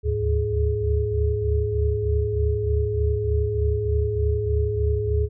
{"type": "tone cluster", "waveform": "sine", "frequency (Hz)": [72.9, 76.2, 105.7, 419.2], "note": ["D2", "D#2", "G#2", "G#4"], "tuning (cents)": [-12, -36, 31, 16], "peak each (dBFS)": -25, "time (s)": [0.03, 5.29], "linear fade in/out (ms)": 50, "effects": []}